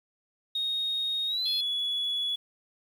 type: tone with pitch glide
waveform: sine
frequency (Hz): 3729 to 4186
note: A#7 to C8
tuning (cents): 0 to 0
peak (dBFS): -26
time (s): 0.55-1.61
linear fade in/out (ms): 5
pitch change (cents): +200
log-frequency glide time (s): 1.27-1.49
type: tone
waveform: sine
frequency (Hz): 3392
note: G#7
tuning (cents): +36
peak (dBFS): -26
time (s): 1.45-2.36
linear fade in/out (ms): 10
effects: tanh soft clip ceiling -22 dBFS + 9-bit